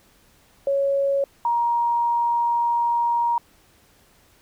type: tone pair in turn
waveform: sine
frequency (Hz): 554.4 / 943.2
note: C#5 / A#5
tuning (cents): 0 / +20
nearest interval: major sixth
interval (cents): 920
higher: second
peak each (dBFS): -18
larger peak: neither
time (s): 0.67-1.24 / 1.45-3.38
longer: second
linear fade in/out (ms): 2
effects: pink hiss -57 dBFS RMS until 4.41 s